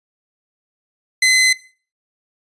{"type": "tone", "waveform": "sawtooth", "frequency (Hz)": 2041, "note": "C7", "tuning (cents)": -44, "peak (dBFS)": -7, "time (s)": [1.22, 1.53], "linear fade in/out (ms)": 5, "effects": ["noise-tail reverb RT60 0.4 s tail -19 dB re dry", "resampled to 22050 Hz"]}